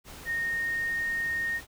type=tone in noise; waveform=sine; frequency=1849 Hz; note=A#6; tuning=15 cents flat; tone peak=-27 dBFS; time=0.25-1.61 s; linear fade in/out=50 ms; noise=pink; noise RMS=-45 dBFS; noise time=0.04-1.67 s; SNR=+15 dB; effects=none